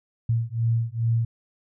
sine beating tone pair, 114.1 / 116.5 Hz, A#2 / A#2, -37 / -1 cents, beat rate 2.4 Hz, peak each -24 dBFS, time 0.29-1.25 s, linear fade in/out 5 ms, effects none

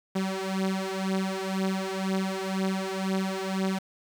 sawtooth beating tone pair, 189.9 / 191.9 Hz, F#3 / G3, +45 / -37 cents, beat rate 2 Hz, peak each -26 dBFS, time 0.15-3.79 s, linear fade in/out 10 ms, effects low-pass 8000 Hz 12 dB/octave + 8-bit

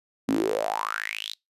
sawtooth tone with high-pass filter sweep, 53.6 Hz, A1, 45 cents flat, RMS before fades -28 dBFS, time 0.28-1.34 s, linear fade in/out 10 ms, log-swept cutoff 240 to 4100 Hz, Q 8.8, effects noise-tail reverb RT60 0.2 s tail -26 dB re dry + resampled to 32000 Hz

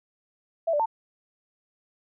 sine tone with pitch steps, 662 / 588 / 896 Hz, E5 / D5 / A5, +7 / +2 / +31 cents, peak -21 dBFS, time 0.67-0.859 s, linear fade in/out 10 ms, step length 63 ms, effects none

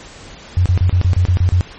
sine tone bursts, 89.9 Hz, F#2, 49 cents flat, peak -9 dBFS, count 9, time 0.57-1.609 s, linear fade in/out 0 ms, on 87 ms, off 32 ms, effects pink hiss -37 dBFS RMS until 1.78 s + MP3 32 kbps

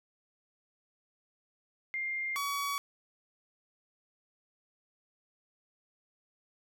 sine / sawtooth tone pair in turn, 2109 / 1131.5 Hz, C7 / C#6, +13 / +35 cents, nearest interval major seventh, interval 1078 cents, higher first, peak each -32 / -28 dBFS, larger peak second, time 1.94-2.36 / 2.36-2.78 s, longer neither, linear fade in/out 0 ms, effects none

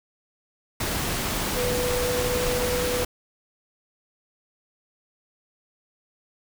sine tone in noise, 493.9 Hz, B4, in tune, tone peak -25 dBFS, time 1.57-3.04 s, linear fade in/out 5 ms, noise pink, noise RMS -27 dBFS, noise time 0.8-3.05 s, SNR -1 dB, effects none

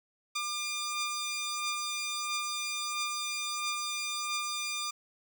10% pulse beating tone pair, 1200 / 1201.5 Hz, D6 / D6, +37 / +39 cents, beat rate 1.5 Hz, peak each -25 / -31 dBFS, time 0.35-4.91 s, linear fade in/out 10 ms, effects none

